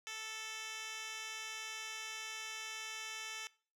10% pulse tone with band-pass filter, 439.8 Hz, A4, 1 cent flat, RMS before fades -45 dBFS, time 0.07-3.47 s, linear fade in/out 0 ms, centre 4300 Hz, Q 1.4, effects noise-tail reverb RT60 0.4 s tail -21 dB re dry

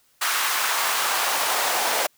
pink noise with high-pass filter sweep, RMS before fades -23 dBFS, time 0.21-2.07 s, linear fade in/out 10 ms, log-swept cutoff 1300 to 630 Hz, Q 1.6, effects white hiss -62 dBFS RMS until 2.17 s

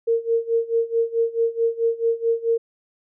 sine tone with tremolo, 460 Hz, A#4, 23 cents flat, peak -15 dBFS, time 0.07-2.58 s, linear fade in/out 10 ms, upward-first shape sine, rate 4.6 Hz, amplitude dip 90%, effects none

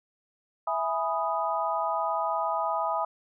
sine chord, E major seventh, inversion none, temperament equal, 659.3 / 830.6 / 987.8 / 1244.5 Hz, E5 / G#5 / B5 / D#6, 0 / 0 / 0 / 0 cents, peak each -31 dBFS, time 0.67-3.05 s, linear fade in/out 5 ms, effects none

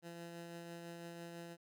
15% pulse tone with tremolo, 170 Hz, F3, 46 cents flat, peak -40 dBFS, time 0.02-1.57 s, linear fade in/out 50 ms, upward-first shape triangle, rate 6 Hz, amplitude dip 30%, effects none

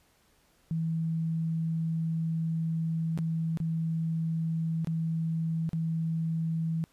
sine tone with dropouts, 162.7 Hz, E3, 22 cents flat, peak -27 dBFS, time 0.71-6.84 s, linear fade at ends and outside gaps 0 ms, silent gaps 3.176-3.188 / 3.573-3.602 / 4.846-4.872 / 5.692-5.732 s, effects pink hiss -66 dBFS RMS until 6.92 s + resampled to 32000 Hz

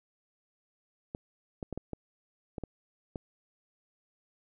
clicks, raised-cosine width 2 ms, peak -23 dBFS, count 8, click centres 1.149 / 1.628 / 1.727 / 1.776 / 1.933 / 2.582 / 2.637 / 3.158 s, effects none

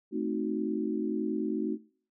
sine chord, A diminished seventh, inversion none, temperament equal, 220 / 261.6 / 311.1 / 370 Hz, A3 / C4 / Eb4 / Gb4, 0 / 0 / 0 / 0 cents, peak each -34 / -36 / -33 / -34 dBFS, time 0.11-1.78 s, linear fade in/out 50 ms, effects noise-tail reverb RT60 0.5 s tail -22 dB re dry

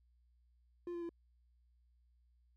triangle tone with pitch steps, 349.2 / 344 / 338.9 Hz, F4 / F4 / E4, 0 / -26 / +48 cents, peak -38 dBFS, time 0.87-1.092 s, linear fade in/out 2 ms, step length 74 ms, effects added 60 Hz sine -68 dBFS peak until 2.56 s

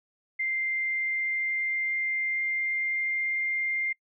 sine tone with pitch glide, 2093 to 2106 Hz, C7 to C7, 0 to +11 cents, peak -26 dBFS, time 0.39-3.93 s, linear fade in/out 10 ms, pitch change +11 cents, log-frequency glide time 0.84-3.32 s, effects noise-tail reverb RT60 0.1 s tail -25 dB re dry

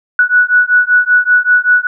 sine beating tone pair, 1471 / 1476.2 Hz, F#6 / F#6, -11 / -4 cents, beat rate 5.2 Hz, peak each -10 dBFS, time 0.19-1.87 s, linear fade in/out 2 ms, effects none

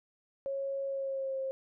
sine tone with pitch glide, 548 to 533 Hz, C#5 to C5, -20 to +32 cents, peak -32 dBFS, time 0.46-1.51 s, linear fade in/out 0 ms, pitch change -48 cents, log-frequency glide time 0.86-1.39 s, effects none

